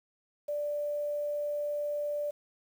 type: tone with quantisation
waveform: sine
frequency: 587.3 Hz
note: D5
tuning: in tune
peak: -30 dBFS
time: 0.48-2.31 s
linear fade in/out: 10 ms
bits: 9
effects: none